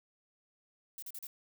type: noise bursts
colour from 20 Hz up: violet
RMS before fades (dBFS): -44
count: 4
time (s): 0.98-1.27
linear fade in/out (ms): 2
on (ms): 44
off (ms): 38
effects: none